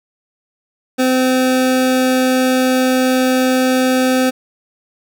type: tone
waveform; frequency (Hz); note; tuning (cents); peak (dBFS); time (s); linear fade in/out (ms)
25% pulse; 257.2; C4; -30; -8; 0.98-4.31; 20
effects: none